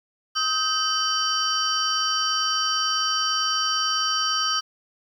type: tone cluster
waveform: sine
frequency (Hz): 1267 / 1560 / 3058 / 4631 / 5620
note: D#6 / G6 / G7 / D8 / F8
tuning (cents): +31 / -9 / -44 / -25 / +10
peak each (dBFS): -25 / -32 / -27 / -26 / -28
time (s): 0.35-4.61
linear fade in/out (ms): 20
effects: tanh soft clip ceiling -10 dBFS + 9-bit